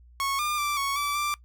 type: tone with pitch steps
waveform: sawtooth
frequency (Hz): 1100 / 1202 / 1173 / 1109 / 1158 / 1178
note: C#6 / D6 / D6 / C#6 / D6 / D6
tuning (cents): -14 / +40 / -2 / 0 / -25 / +5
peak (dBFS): -22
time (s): 0.2-1.34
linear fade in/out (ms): 0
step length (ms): 190
effects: noise-tail reverb RT60 0.1 s tail -20 dB re dry + added 60 Hz sine -50 dBFS peak until 1.44 s